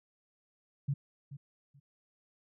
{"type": "tone with echo", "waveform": "sine", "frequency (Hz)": 140, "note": "C#3", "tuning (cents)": 18, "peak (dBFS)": -28, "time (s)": [0.88, 0.94], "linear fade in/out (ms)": 10, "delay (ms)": 430, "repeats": 2, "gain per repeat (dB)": -14, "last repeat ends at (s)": 1.8, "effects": []}